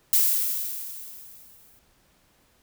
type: noise with exponential decay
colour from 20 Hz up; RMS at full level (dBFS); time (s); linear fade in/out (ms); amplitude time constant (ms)
violet; -18; 0.13-1.79; 0; 360
effects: pink hiss -63 dBFS RMS until 2.62 s